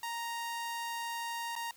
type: tone with dropouts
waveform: sawtooth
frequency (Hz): 932.3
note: A#5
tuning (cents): 0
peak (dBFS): -32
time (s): 0.03-1.71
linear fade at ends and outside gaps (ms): 2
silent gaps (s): 1.554-1.562
effects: white hiss -60 dBFS RMS until 1.76 s